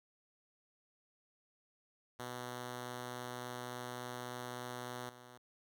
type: tone with level steps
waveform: 5% pulse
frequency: 123.47 Hz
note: B2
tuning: in tune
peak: -31 / -43 dBFS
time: 2.19-5.38 s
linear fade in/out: 10 ms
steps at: 5.09 s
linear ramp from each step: 2 ms
effects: none